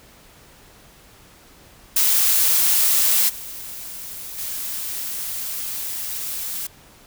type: noise with level steps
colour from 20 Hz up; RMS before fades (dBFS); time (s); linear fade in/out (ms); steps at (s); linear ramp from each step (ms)
blue; -17 / -34 / -28; 1.96-6.67; 5; 3.28 / 4.37; 20
effects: pink hiss -49 dBFS RMS until 7.06 s